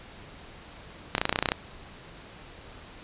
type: clicks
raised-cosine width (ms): 0.3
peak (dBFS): -7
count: 12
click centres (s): 1.151 / 1.181 / 1.215 / 1.254 / 1.294 / 1.327 / 1.359 / 1.389 / 1.426 / 1.458 / 1.488 / 1.519
effects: pink hiss -47 dBFS RMS until 3.03 s + resampled to 8000 Hz